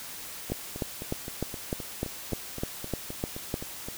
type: two click trains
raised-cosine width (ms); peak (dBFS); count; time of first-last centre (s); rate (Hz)
2; -23 / -15; 14 / 11; 0.5-3.885 / 0.52-3.541; 3.84 / 3.31
effects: white hiss -41 dBFS RMS until 3.97 s